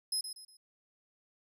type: tone with echo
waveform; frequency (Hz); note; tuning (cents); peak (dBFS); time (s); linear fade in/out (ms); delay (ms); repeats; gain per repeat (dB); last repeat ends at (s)
25% pulse; 5100; D#8; +42; -26; 0.12-0.21; 5; 120; 3; -9; 0.57
effects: none